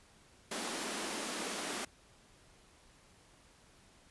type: high-pass noise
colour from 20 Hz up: pink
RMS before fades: -39 dBFS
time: 0.51-1.85 s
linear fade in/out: 5 ms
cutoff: 200 Hz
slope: 48 dB/octave
effects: pink hiss -63 dBFS RMS until 4.1 s + resampled to 24000 Hz